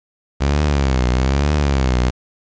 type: tone with vibrato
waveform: sawtooth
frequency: 67.7 Hz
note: C#2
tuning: 40 cents flat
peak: -10 dBFS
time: 0.4-2.11 s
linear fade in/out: 20 ms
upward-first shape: triangle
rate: 1.1 Hz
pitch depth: 190 cents each way
effects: resampled to 16000 Hz + 7-bit